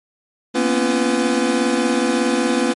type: tone cluster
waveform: square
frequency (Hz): 233.7 / 250.4 / 275.4 / 341 / 500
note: A#3 / B3 / C#4 / F4 / B4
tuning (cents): +5 / +24 / -11 / -41 / +21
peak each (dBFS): -23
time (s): 0.54-2.74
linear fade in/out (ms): 20
effects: MP3 48 kbps